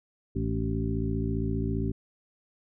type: harmonic tone with a mistuned harmonic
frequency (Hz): 55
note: A1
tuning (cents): 0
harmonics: 1 / 2 / 3 / 4 / 5 / 7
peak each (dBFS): -32 / -31 / -35 / -34 / -34 / -36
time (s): 0.35-1.92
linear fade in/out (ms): 10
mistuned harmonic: 5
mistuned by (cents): +48
effects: none